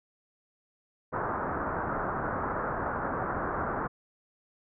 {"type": "low-pass noise", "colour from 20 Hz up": "white", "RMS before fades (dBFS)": -32, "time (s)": [1.12, 3.88], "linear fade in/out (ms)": 20, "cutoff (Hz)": 1500, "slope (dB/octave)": 48, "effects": []}